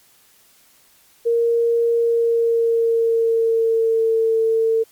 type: tone with pitch glide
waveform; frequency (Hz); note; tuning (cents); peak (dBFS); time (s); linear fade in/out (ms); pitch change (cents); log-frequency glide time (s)
sine; 466.2 to 449.8; A#4 to A4; 0 to +38; -14; 1.25-4.84; 20; -62; 1.95-4.16
effects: white hiss -54 dBFS RMS until 4.91 s + MP3 96 kbps